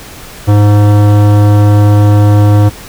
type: tone with hard clipping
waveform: sine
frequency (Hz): 103.5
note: G#2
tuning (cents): -5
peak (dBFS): -5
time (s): 0.47-2.7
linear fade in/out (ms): 20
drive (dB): 17
effects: pink hiss -30 dBFS RMS until 2.88 s